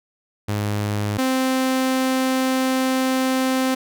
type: tone pair in turn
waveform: sawtooth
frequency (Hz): 103.83 / 260.7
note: G#2 / C4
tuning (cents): 0 / -6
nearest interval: octave + major third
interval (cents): 1594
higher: second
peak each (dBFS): -17 / -14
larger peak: second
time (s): 0.48-1.18 / 1.18-3.75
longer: second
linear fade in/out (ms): 10
effects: none